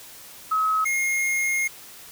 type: tone pair in turn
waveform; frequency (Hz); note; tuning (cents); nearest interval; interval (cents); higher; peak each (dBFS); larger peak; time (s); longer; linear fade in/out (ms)
sine / square; 1280 / 2144; D#6 / C7; +49 / +42; major sixth; 893; second; -19 / -22; first; 0.51-0.85 / 0.85-1.68; second; 10
effects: white hiss -44 dBFS RMS until 2.11 s